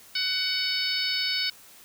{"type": "harmonic tone", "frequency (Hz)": 747, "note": "F#5", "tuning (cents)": 16, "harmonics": [2, 3, 4, 5, 6, 7], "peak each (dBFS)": [-36, -32, -33, -32, -29, -32], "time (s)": [0.15, 1.5], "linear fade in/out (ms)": 5, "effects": ["white hiss -51 dBFS RMS until 1.84 s"]}